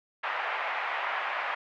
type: band-pass noise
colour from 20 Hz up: pink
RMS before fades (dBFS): -32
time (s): 0.23-1.55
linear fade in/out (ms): 10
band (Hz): 730 to 2400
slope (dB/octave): 24
effects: none